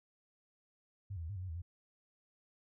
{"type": "tone with pitch steps", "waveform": "sine", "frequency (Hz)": [99.1, 83.9, 79.8, 102.3, 90.7, 93.5, 80.6, 87.5], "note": ["G2", "E2", "D#2", "G#2", "F#2", "F#2", "E2", "F2"], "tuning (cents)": [19, 31, 44, -26, -34, 19, -38, 4], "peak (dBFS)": -39, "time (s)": [1.1, 1.62], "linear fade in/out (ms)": 10, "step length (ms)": 65, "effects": []}